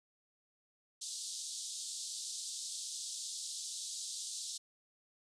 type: band-pass noise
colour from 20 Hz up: white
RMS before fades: -43 dBFS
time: 1.01-4.58 s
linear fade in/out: 10 ms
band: 3600 to 8900 Hz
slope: 48 dB/octave
effects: none